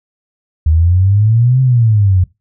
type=exponential two-way sweep; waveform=sine; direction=up then down; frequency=76.2 to 132.5 to 88.7 Hz; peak=-7 dBFS; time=0.66-2.24 s; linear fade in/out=5 ms; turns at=1.61 s; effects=noise-tail reverb RT60 0.2 s tail -19 dB re dry